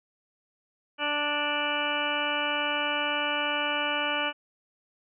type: harmonic tone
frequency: 293.7 Hz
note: D4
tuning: in tune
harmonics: 1 / 2 / 3 / 4 / 5 / 6 / 8 / 9 / 10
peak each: -38 / -34 / -34 / -35 / -33 / -38 / -33 / -38 / -32 dBFS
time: 0.98-4.33 s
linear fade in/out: 50 ms
effects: none